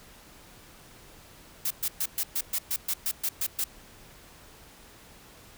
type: noise bursts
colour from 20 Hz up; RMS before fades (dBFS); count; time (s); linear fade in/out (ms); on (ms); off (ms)
blue; -28; 12; 1.65-3.642; 5; 56; 120
effects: pink hiss -52 dBFS RMS until 5.57 s